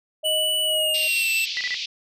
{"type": "tone with tremolo", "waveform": "sine", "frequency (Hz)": 622.3, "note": "D#5", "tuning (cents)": 0, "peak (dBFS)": -25, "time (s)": [0.23, 1.08], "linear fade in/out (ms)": 10, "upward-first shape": "sine", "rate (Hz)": 2.2, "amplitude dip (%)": 65}
{"type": "tone with pitch glide", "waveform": "square", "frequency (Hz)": [2960, 2668], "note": ["F#7", "E7"], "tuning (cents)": [0, 20], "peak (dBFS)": -21, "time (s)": [0.24, 1.46], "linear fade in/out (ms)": 20, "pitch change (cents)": -180, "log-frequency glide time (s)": [0.64, 1.3]}
{"type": "band-pass noise", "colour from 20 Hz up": "white", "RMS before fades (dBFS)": -30, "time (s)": [0.94, 1.86], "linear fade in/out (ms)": 5, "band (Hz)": [2400, 5100], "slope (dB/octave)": 48}
{"type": "tone bursts", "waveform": "sine", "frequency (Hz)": 1975.5, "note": "B6", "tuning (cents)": 0, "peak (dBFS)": -24, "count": 3, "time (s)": [1.57, 1.744], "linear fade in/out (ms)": 0, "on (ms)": 38, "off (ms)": 30}
{"effects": []}